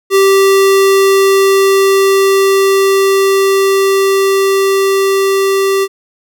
square tone with level ramp, 390 Hz, G4, 9 cents flat, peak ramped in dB -6 to -10 dBFS, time 0.1-5.88 s, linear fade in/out 50 ms, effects none

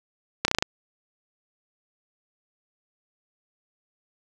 slowing click train, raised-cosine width 0.2 ms, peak -3 dBFS, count 6, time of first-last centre 0.45-0.625 s, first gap 31 ms, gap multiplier 1.06, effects none

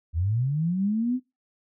sine linear sweep, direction up, 75.5 to 260.3 Hz, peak -22 dBFS, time 0.13-1.2 s, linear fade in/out 50 ms, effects noise-tail reverb RT60 0.2 s tail -17 dB re dry

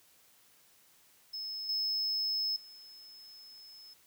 triangle tone with level steps, 5200 Hz, E8, 24 cents flat, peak -36 / -29 / -49 dBFS, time 1.33-3.94 s, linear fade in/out 10 ms, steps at 1.69 / 2.56 s, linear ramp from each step 2 ms, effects white hiss -64 dBFS RMS until 4.06 s + high-pass 60 Hz 12 dB/octave

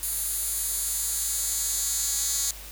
10% pulse tone with high-pass filter sweep, 277 Hz, C#4, 1 cent flat, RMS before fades -28 dBFS, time 0.03-2.51 s, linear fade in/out 0 ms, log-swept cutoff 10000 to 6600 Hz, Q 1.8, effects added 50 Hz sine -43 dBFS peak until 2.71 s + white hiss -43 dBFS RMS until 2.71 s

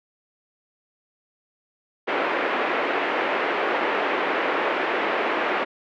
pink band-pass noise, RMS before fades -24 dBFS, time 2.07-5.65 s, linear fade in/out 20 ms, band 330 to 2500 Hz, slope 24 dB/octave, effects none

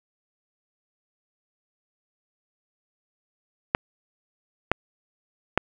clicks, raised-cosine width 0.5 ms, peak -3 dBFS, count 3, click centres 3.749 / 4.716 / 5.576 s, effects 7-bit

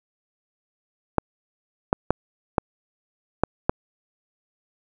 clicks, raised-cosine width 1 ms, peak -3 dBFS, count 6, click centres 1.183 / 1.929 / 2.106 / 2.582 / 3.436 / 3.695 s, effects none

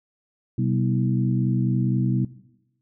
harmonic tone with a mistuned harmonic, 64.1 Hz, C2, 35 cents flat, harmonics 2 / 3 / 4 / 5, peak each -22 / -26 / -28 / -30 dBFS, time 0.58-2.25 s, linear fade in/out 5 ms, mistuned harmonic 4, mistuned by -94 cents, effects noise-tail reverb RT60 0.9 s tail -17 dB re dry

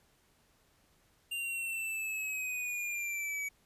square linear sweep, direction down, 2794 to 2265 Hz, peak -35 dBFS, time 1.31-3.49 s, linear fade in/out 10 ms, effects pink hiss -69 dBFS RMS until 3.65 s + resampled to 32000 Hz

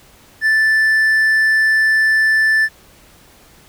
triangle tone, 1760 Hz, A6, in tune, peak -9 dBFS, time 0.41-2.69 s, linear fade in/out 50 ms, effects pink hiss -47 dBFS RMS until 3.68 s

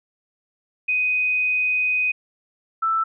sine tone pair in turn, 2500 / 1324.3 Hz, D#7 / E6, +8 / +8 cents, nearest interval major seventh, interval 1100 cents, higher first, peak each -18 dBFS, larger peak neither, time 0.88-2.12 / 2.82-3.04 s, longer first, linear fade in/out 10 ms, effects none

